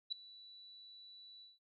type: tone with ADSR envelope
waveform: sine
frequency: 3951 Hz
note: B7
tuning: in tune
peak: -33 dBFS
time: 0.1-1.59 s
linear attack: 23 ms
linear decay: 4 ms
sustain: -21 dB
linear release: 170 ms
effects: none